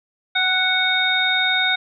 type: harmonic tone with a mistuned harmonic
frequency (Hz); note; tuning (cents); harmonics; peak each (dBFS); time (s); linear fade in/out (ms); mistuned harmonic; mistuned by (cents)
740; F#5; 0; 1 / 2 / 3 / 5; -26 / -21 / -22 / -20; 0.35-1.76; 10; 1; +19
effects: none